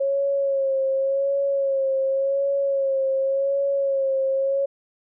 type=tone with vibrato; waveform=sine; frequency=546 Hz; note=C#5; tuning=26 cents flat; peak=-19 dBFS; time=0-4.66 s; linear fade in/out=10 ms; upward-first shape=sine; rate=0.89 Hz; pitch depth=35 cents each way; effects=none